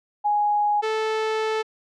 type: tone pair in turn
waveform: sine / sawtooth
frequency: 830.6 / 437.8 Hz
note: G#5 / A4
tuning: 0 / -9 cents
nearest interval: major seventh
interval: 1109 cents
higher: first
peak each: -18 dBFS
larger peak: neither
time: 0.24-0.82 / 0.82-1.63 s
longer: second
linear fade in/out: 20 ms
effects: low-pass 4000 Hz 12 dB/octave